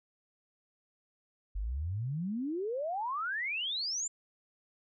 sine exponential sweep, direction up, 44.89 to 7410 Hz, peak -32 dBFS, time 1.55-4.08 s, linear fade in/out 10 ms, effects none

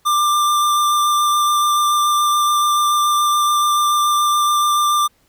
square tone with vibrato, 1188 Hz, D6, 20 cents sharp, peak -14 dBFS, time 0.05-5.08 s, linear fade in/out 20 ms, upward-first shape sine, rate 7 Hz, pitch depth 11 cents each way, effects pink hiss -59 dBFS RMS until 5.28 s

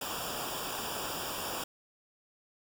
pink noise with comb filter, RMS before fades -37 dBFS, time 0.01-1.64 s, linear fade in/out 5 ms, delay 0.48 ms, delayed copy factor -0.85, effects none

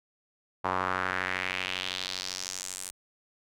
sawtooth tone with band-pass filter sweep, 92.7 Hz, F#2, 4 cents sharp, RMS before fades -33 dBFS, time 0.64-2.91 s, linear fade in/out 10 ms, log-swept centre 990 to 9200 Hz, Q 2.5, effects none

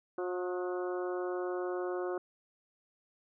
harmonic tone with a mistuned harmonic, 180 Hz, F#3, 47 cents flat, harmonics 2 / 3 / 4 / 5 / 6 / 7 / 8, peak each -34 / -40 / -43 / -52 / -47 / -47 / -49 dBFS, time 0.18-2.18 s, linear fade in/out 2 ms, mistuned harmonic 8, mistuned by +32 cents, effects none

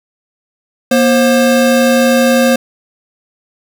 square tone pair together, 238.3 / 530.7 Hz, A#3 / C5, +38 / +24 cents, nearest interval octave + major second, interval 1386 cents, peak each -11 dBFS, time 0.91-2.56 s, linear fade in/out 5 ms, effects none

